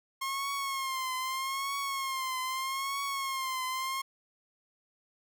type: tone with vibrato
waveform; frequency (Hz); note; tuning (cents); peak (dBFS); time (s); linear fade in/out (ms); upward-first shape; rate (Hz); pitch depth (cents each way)
sawtooth; 1071; C6; +40; -28; 0.21-4.02; 10; triangle; 0.8; 77
effects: none